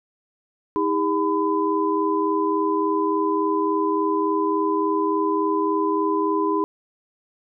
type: tone cluster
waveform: sine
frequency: 319.5 / 403 / 1007 Hz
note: D#4 / G4 / B5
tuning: +46 / +48 / +33 cents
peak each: -23 dBFS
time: 0.76-6.64 s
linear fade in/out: 0 ms
effects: none